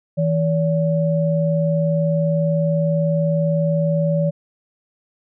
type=tone pair together; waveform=sine; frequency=162.05 / 572 Hz; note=E3 / D5; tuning=-29 / -46 cents; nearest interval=octave + minor seventh; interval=2183 cents; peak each=-17 / -20 dBFS; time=0.17-4.31 s; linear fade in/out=20 ms; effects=none